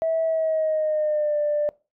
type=tone with pitch glide; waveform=sine; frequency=650 to 592.6 Hz; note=E5 to D5; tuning=-24 to +15 cents; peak=-19 dBFS; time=0.02-1.69 s; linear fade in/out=0 ms; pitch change=-161 cents; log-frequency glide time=0.24-1.38 s; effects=noise-tail reverb RT60 0.3 s tail -22 dB re dry + tanh soft clip ceiling -15 dBFS